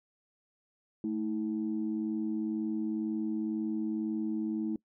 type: tone pair together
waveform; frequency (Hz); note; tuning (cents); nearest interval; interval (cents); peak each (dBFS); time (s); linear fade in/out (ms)
sine; 219.1 / 321.1; A3 / E4; -7 / -45; perfect fifth; 662; -32 / -32; 1.04-4.76; 2
effects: noise-tail reverb RT60 0.1 s tail -22 dB re dry + tanh soft clip ceiling -23 dBFS